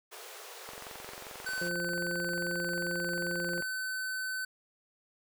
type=high-pass noise; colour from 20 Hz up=pink; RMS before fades=-47 dBFS; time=0.11-1.7 s; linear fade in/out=20 ms; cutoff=370 Hz; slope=96 dB/octave
type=click train; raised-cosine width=0.5 ms; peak=-29 dBFS; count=67; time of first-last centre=0.69-3.623 s; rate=22.5 Hz
type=tone; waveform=square; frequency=1520 Hz; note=F#6; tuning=46 cents sharp; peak=-34 dBFS; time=1.46-4.45 s; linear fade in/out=5 ms
type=harmonic tone; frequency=174.61 Hz; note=F3; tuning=in tune; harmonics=1 / 2 / 3; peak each=-39 / -39 / -39 dBFS; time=1.61-3.61 s; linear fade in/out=5 ms
effects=none